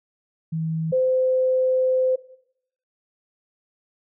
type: tone pair in turn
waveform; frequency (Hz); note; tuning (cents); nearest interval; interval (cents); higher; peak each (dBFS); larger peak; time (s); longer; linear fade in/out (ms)
sine; 160.9 / 515.3; E3 / C5; -42 / -27; octave + minor sixth; 2015; second; -23 / -17; second; 0.52-0.92 / 0.92-2.16; second; 10
effects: noise-tail reverb RT60 0.7 s tail -17 dB re dry